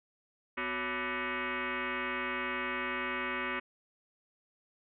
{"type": "tone with frequency modulation", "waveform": "sine", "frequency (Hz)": 370.3, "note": "F#4", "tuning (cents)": 1, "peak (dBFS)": -32, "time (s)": [0.57, 3.6], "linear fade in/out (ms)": 10, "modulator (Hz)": 310, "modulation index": 7.2, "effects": []}